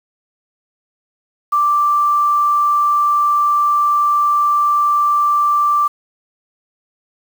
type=tone with quantisation; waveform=sine; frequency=1174.7 Hz; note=D6; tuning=in tune; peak=-11 dBFS; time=1.52-5.88 s; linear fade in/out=10 ms; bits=6; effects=none